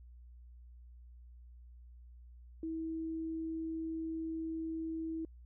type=tone; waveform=sine; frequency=323.2 Hz; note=E4; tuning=34 cents flat; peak=-36 dBFS; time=2.63-5.25 s; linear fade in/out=2 ms; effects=added 60 Hz sine -52 dBFS peak until 5.45 s